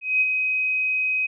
sine tone with ADSR envelope, 2523 Hz, D#7, 23 cents sharp, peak -15 dBFS, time 0.01-1.27 s, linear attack 200 ms, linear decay 37 ms, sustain -5 dB, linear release 15 ms, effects none

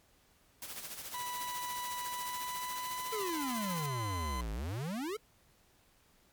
white noise with tremolo, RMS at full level -42 dBFS, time 0.62-3.86 s, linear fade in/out 2 ms, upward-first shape sine, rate 14 Hz, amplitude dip 55%
40% pulse tone with pitch glide, 985 to 1018 Hz, B5 to C6, -5 to -48 cents, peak -37 dBFS, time 1.14-4.41 s, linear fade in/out 2 ms, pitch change +57 cents, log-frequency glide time 2.05-3.82 s
square exponential two-way sweep, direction down then up, 457.3 to 51.2 to 457.3 Hz, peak -36 dBFS, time 3.12-5.17 s, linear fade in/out 10 ms, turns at 4.52 s
effects pink hiss -67 dBFS RMS until 6.32 s + MP3 96 kbps

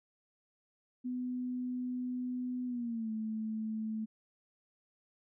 sine tone with pitch glide, 250 to 218.9 Hz, B3 to A3, +21 to -9 cents, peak -34 dBFS, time 1.04-4.06 s, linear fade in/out 20 ms, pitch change -230 cents, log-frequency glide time 2.66-3.11 s, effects none

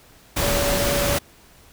sine tone in noise, 571 Hz, D5, 49 cents flat, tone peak -23 dBFS, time 0.42-1.18 s, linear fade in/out 10 ms, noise pink, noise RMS -22 dBFS, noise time 0.36-1.19 s, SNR -4 dB, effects pink hiss -51 dBFS RMS until 1.72 s

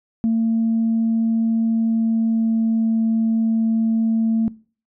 sine tone with pitch glide, 226.2 to 224.6 Hz, A3 to A3, +48 to +36 cents, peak -14 dBFS, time 0.24-4.48 s, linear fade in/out 0 ms, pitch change -12 cents, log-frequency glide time 1.66-2.82 s, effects noise-tail reverb RT60 0.4 s tail -22 dB re dry + tanh soft clip ceiling -12 dBFS

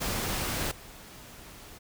pink noise with level steps, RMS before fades -31 / -48 dBFS, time 0-1.79 s, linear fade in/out 20 ms, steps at 0.71 s, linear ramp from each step 5 ms, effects none

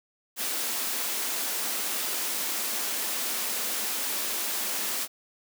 white high-pass noise, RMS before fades -30 dBFS, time 0.36-5.08 s, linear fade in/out 50 ms, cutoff 200 Hz, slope 96 dB/octave, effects none

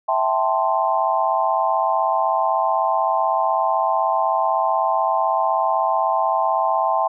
sine chord, A minor seventh, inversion second, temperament equal with one note detuned, 656.6 / 784 / 880 / 1046.5 Hz, E5 / G5 / A5 / C6, -7 / 0 / 0 / 0 cents, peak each -22 dBFS, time 0.08-7.08 s, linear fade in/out 10 ms, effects none

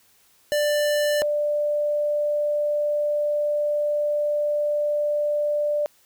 square / sine tone pair in turn, 591 / 591 Hz, D5 / D5, +11 / +11 cents, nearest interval unison, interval 0 cents, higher neither, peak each -20 dBFS, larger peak neither, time 0.52-1.22 / 1.22-5.86 s, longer second, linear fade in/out 0 ms, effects white hiss -59 dBFS RMS until 6.05 s

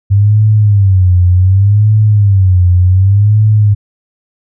sine tone with vibrato, 98 Hz, G2, in tune, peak -4 dBFS, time 0.1-3.75 s, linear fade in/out 20 ms, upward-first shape sine, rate 0.67 Hz, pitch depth 160 cents each way, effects none

